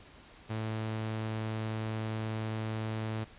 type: tone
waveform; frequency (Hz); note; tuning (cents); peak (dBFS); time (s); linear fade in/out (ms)
sawtooth; 110; A2; 0; -29; 0.49-3.25; 20
effects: pink hiss -55 dBFS RMS until 3.38 s + resampled to 8000 Hz